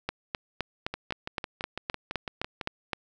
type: two click trains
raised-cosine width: 0.3 ms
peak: -13 / -17 dBFS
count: 12 / 11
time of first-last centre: 0.09-2.932 / 0.94-2.612 s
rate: 3.87 / 5.98 Hz
effects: none